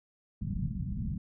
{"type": "low-pass noise", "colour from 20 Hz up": "white", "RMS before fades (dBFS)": -34, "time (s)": [0.41, 1.18], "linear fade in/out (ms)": 5, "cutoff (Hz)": 210, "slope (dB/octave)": 48, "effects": []}